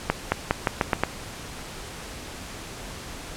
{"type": "accelerating click train", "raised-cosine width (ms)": 0.5, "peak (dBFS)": -4, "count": 7, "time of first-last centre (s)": [0.1, 1.036], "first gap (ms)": 220, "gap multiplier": 0.86, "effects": ["pink hiss -38 dBFS RMS until 3.36 s", "low-pass 10000 Hz 12 dB/octave"]}